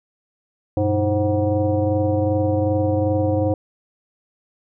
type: tone with frequency modulation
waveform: sine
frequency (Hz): 311.2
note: D#4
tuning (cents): 0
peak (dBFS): -16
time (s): 0.77-3.54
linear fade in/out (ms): 2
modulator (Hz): 215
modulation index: 1.5
effects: none